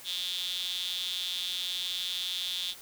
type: tone with high-pass filter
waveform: sawtooth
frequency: 180.8 Hz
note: F#3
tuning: 40 cents flat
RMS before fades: -34 dBFS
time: 0.04-2.75 s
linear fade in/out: 50 ms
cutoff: 3500 Hz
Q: 9.7
effects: white hiss -49 dBFS RMS until 2.81 s